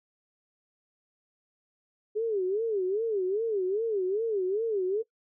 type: tone with vibrato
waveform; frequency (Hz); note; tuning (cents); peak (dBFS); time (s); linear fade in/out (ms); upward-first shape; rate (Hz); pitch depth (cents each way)
sine; 410.2; G#4; -21; -25; 2.15-5.03; 20; sine; 2.5; 200
effects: noise-tail reverb RT60 0.1 s tail -20 dB re dry